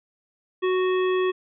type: harmonic tone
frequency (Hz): 370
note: F#4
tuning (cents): 0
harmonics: 1 / 3 / 5 / 7 / 9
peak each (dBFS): -20 / -30 / -34 / -37 / -39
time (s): 0.62-1.32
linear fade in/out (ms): 20
effects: none